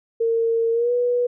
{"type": "tone with pitch glide", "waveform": "sine", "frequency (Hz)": [457.7, 487.7], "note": ["A#4", "B4"], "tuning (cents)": [-32, -22], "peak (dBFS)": -17, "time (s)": [0.2, 1.27], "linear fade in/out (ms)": 10, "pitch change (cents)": 110, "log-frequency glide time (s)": [0.72, 0.92], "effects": []}